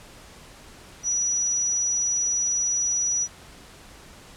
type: tone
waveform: sine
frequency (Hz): 5860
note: F#8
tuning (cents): -18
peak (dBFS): -21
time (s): 1.03-3.28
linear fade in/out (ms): 50
effects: pink hiss -47 dBFS RMS until 4.36 s + low-pass 10000 Hz 12 dB/octave